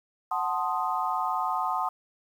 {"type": "chord", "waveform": "sine", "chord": "F# diminished seventh", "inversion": "none", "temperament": "equal", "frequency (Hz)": [740, 880, 1046.5, 1244.5], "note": ["F#5", "A5", "C6", "Eb6"], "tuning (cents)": [0, 0, 0, 0], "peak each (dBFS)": -31, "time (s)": [0.31, 1.89], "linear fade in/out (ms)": 5, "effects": ["9-bit"]}